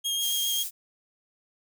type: tone with vibrato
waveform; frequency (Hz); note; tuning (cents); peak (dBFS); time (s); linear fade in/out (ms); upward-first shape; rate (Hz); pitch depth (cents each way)
sawtooth; 3241; G#7; -43; -23; 0.04-0.64; 20; triangle; 7.4; 16
type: high-pass noise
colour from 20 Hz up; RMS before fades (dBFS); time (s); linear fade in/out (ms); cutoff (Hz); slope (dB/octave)
pink; -33; 0.19-0.71; 50; 9000; 12
effects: none